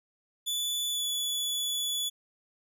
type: tone with pitch glide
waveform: sawtooth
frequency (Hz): 3467 to 3427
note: A7 to A7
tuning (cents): -26 to -46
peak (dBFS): -26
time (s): 0.46-2.1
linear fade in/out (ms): 20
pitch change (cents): -20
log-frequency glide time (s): 0.9-1.07
effects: none